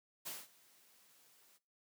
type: noise with ADSR envelope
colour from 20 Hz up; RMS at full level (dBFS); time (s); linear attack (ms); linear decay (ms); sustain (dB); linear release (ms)
white; -43; 0.25-1.59; 19; 200; -24; 32
effects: noise-tail reverb RT60 0.3 s tail -19 dB re dry + high-pass 150 Hz 12 dB/octave